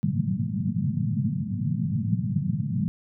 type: band-pass noise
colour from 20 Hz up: pink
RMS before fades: -26 dBFS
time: 0.03-2.88 s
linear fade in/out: 0 ms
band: 100 to 230 Hz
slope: 96 dB/octave
effects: none